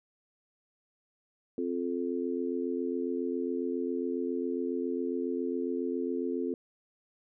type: chord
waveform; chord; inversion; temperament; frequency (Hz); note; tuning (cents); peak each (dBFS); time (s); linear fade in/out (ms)
sine; F major; second; just; 261.9 / 349.2 / 436.5; C4 / F4 / A4; +2 / 0 / -14; -33 / -34 / -35; 1.58-6.54; 2
effects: none